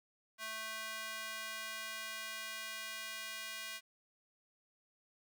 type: tone with high-pass filter sweep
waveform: square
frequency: 220 Hz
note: A3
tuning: in tune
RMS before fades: -44 dBFS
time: 0.38-3.81 s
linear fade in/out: 50 ms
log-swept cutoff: 1400 to 2100 Hz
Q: 1.1
effects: none